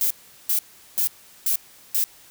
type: noise bursts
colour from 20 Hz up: violet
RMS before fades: -21 dBFS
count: 5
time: 0.01-2.04 s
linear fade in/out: 0 ms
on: 94 ms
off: 390 ms
effects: white hiss -50 dBFS RMS until 2.3 s